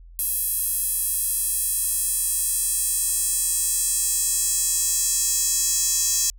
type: tone with high-pass filter sweep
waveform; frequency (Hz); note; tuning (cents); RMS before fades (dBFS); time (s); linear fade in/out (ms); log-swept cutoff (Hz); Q
square; 365.6; F#4; -21; -23; 0.19-6.3; 0; 11000 to 6800; 3.2
effects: added 42 Hz sine -42 dBFS peak until 6.38 s